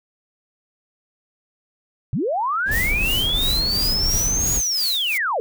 sine linear two-way sweep, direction up then down, 98 to 6800 to 407.8 Hz, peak -19 dBFS, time 2.13-5.4 s, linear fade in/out 0 ms, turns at 4.54 s
brown noise, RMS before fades -25 dBFS, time 2.65-4.62 s, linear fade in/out 50 ms
blue noise with tremolo, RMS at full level -27 dBFS, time 2.71-5.18 s, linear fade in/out 10 ms, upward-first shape sine, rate 2.9 Hz, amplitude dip 75%
effects none

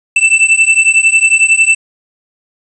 square beating tone pair, 2654 / 2665 Hz, E7 / E7, +11 / +18 cents, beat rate 11 Hz, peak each -10 dBFS, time 0.16-1.75 s, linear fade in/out 5 ms, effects resampled to 22050 Hz + 7-bit

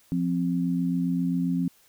sine tone pair together, 174.61 / 262.1 Hz, F3 / C4, 0 / +3 cents, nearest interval perfect fifth, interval 703 cents, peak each -25 / -26 dBFS, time 0.12-1.68 s, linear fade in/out 0 ms, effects white hiss -60 dBFS RMS until 1.88 s

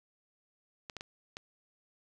clicks, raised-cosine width 0.2 ms, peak -24 dBFS, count 4, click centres 0.898 / 0.967 / 1.009 / 1.369 s, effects none

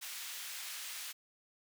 pink high-pass noise, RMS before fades -44 dBFS, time 0.01-1.13 s, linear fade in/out 20 ms, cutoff 2100 Hz, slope 12 dB/octave, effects none

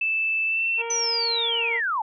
sine tone with pitch glide, 2637 to 2694 Hz, E7 to E7, 0 to +37 cents, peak -21 dBFS, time 0.01-0.82 s, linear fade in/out 5 ms, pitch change +37 cents, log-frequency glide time 0.46-0.68 s
harmonic tone, 463.6 Hz, A#4, 10 cents flat, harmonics 1 / 2 / 3 / 4 / 5 / 6 / 7, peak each -31 / -33 / -42 / -46 / -36 / -42 / -46 dBFS, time 0.77-1.81 s, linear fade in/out 50 ms
sine linear sweep, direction down, 6110 to 812 Hz, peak -22 dBFS, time 0.9-2.02 s, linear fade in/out 5 ms
effects none

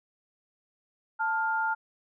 sine tone pair together, 885 / 1404.8 Hz, A5 / F6, +10 / +10 cents, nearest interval minor sixth, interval 800 cents, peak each -28 dBFS, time 1.19-1.75 s, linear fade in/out 20 ms, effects none

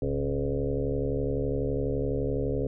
sine tone with frequency modulation, 273.4 Hz, C#4, 24 cents flat, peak -25 dBFS, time 0.02-2.67 s, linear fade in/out 2 ms, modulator 71.9 Hz, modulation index 3.6, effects none

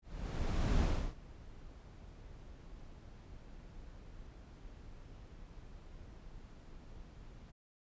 brown noise with ADSR envelope, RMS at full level -29 dBFS, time 0.02-7.52 s, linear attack 800 ms, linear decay 320 ms, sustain -23 dB, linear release 19 ms, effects resampled to 16000 Hz

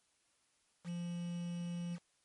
triangle tone with quantisation, 173.2 Hz, F3, 14 cents flat, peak -36 dBFS, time 0.84-1.99 s, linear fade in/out 50 ms, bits 9, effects white hiss -75 dBFS RMS until 2.24 s + MP3 48 kbps

